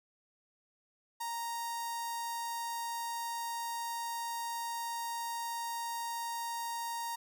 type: tone with notch filter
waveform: sawtooth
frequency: 932.3 Hz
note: A#5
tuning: in tune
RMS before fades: -38 dBFS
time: 1.2-7.16 s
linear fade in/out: 10 ms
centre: 2400 Hz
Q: 0.86
effects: none